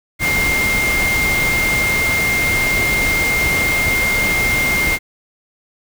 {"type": "tone in noise", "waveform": "sine", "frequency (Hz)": 2115, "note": "C7", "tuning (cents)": 18, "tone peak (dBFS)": -15, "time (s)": [0.19, 4.99], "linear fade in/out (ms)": 50, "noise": "pink", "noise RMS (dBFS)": -21, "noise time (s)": [0.19, 4.99], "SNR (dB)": 3, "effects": []}